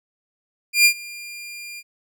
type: tone with ADSR envelope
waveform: sawtooth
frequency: 2400 Hz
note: D7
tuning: 37 cents sharp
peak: -6 dBFS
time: 0.73-1.83 s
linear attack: 120 ms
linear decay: 83 ms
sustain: -24 dB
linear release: 44 ms
effects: none